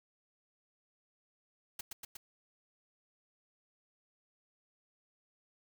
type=noise with echo; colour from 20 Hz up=white; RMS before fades=-41 dBFS; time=1.79-1.81 s; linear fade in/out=5 ms; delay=120 ms; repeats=3; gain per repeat=-2 dB; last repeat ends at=2.17 s; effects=none